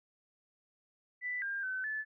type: tone with pitch steps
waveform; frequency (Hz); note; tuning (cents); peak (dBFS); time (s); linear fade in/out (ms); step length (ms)
sine; 1984 / 1602 / 1522 / 1737; B6 / G6 / F#6 / A6; +7 / +37 / +48 / -23; -34; 1.21-2.05; 50; 210
effects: none